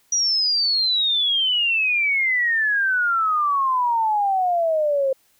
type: exponential sweep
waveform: sine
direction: down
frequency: 5840 to 526 Hz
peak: -17 dBFS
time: 0.12-5.13 s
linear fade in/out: 5 ms
effects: white hiss -61 dBFS RMS until 5.39 s

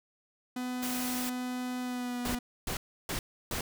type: tone with pitch glide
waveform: 45% pulse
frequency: 250.3 to 244.3 Hz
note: B3 to B3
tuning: +23 to -19 cents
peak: -33 dBFS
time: 0.56-2.39 s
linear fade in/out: 5 ms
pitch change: -42 cents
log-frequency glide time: 1.8-2.22 s
type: noise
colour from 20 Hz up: white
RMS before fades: -37 dBFS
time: 0.82-1.3 s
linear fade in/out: 10 ms
type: noise bursts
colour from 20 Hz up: pink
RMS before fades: -34 dBFS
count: 4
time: 2.25-3.61 s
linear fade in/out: 2 ms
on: 100 ms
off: 320 ms
effects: none

